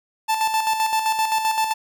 45% pulse tone with tremolo, 880 Hz, A5, in tune, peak -17 dBFS, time 0.28-1.74 s, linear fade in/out 20 ms, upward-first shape square, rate 7.7 Hz, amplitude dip 50%, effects none

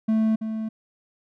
triangle tone with echo, 220 Hz, A3, in tune, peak -16 dBFS, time 0.08-0.36 s, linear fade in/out 10 ms, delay 330 ms, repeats 1, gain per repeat -8 dB, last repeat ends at 0.69 s, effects none

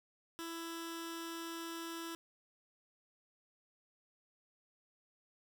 15% pulse tone with notch filter, 332.3 Hz, E4, 14 cents sharp, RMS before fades -44 dBFS, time 0.39-2.15 s, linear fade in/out 0 ms, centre 710 Hz, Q 0.91, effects none

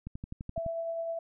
click train, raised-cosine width 5 ms, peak -26 dBFS, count 8, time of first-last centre 0.07-0.663 s, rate 11.8 Hz
sine tone with tremolo, 664 Hz, E5, 12 cents sharp, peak -30 dBFS, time 0.56-1.19 s, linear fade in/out 5 ms, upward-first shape triangle, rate 9.7 Hz, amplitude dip 35%
effects none

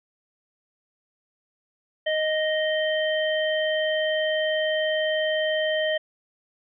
harmonic tone, 622.3 Hz, D#5, in tune, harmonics 1 / 3 / 5, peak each -23 / -28 / -30 dBFS, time 2.06-5.98 s, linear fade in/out 10 ms, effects none

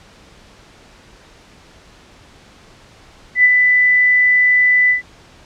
sine tone with ADSR envelope, 1992 Hz, B6, 14 cents sharp, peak -5 dBFS, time 3.35-5.02 s, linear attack 91 ms, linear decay 37 ms, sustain -4 dB, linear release 120 ms, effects pink hiss -45 dBFS RMS until 5.45 s + low-pass 6000 Hz 12 dB/octave

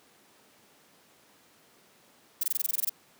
violet noise bursts, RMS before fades -27 dBFS, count 11, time 2.41-2.895 s, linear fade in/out 5 ms, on 25 ms, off 21 ms, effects pink hiss -60 dBFS RMS until 3.19 s + high-pass 200 Hz 12 dB/octave

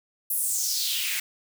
white noise with high-pass filter sweep, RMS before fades -27 dBFS, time 0.3-1.2 s, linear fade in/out 5 ms, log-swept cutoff 12000 to 1900 Hz, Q 3.6, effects none

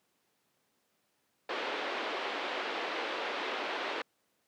pink band-pass noise, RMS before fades -36 dBFS, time 1.49-4.02 s, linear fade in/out 5 ms, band 340 to 3600 Hz, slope 24 dB/octave, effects pink hiss -75 dBFS RMS until 4.47 s + high-pass 200 Hz 12 dB/octave

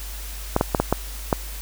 clicks, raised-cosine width 1 ms, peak -3 dBFS, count 6, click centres 0.564 / 0.611 / 0.748 / 0.8 / 0.926 / 1.328 s, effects added 50 Hz sine -32 dBFS peak until 1.61 s + white hiss -38 dBFS RMS until 1.61 s

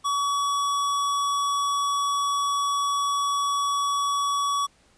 square tone, 1133 Hz, C#6, 37 cents sharp, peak -23 dBFS, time 0.04-4.67 s, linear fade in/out 20 ms, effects pink hiss -60 dBFS RMS until 4.97 s + resampled to 22050 Hz

